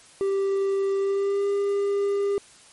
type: tone with pitch glide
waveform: triangle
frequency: 392 to 401.4 Hz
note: G4 to G4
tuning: 0 to +41 cents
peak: -19 dBFS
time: 0.21-2.38 s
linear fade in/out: 0 ms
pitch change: +41 cents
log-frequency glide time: 0.97-1.47 s
effects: white hiss -51 dBFS RMS until 2.72 s + MP3 48 kbps